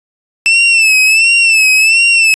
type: tone with vibrato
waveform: 40% pulse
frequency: 2646 Hz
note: E7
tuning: 6 cents sharp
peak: -5 dBFS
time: 0.46-2.34 s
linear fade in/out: 0 ms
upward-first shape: sine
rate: 1.4 Hz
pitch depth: 74 cents each way
effects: resampled to 22050 Hz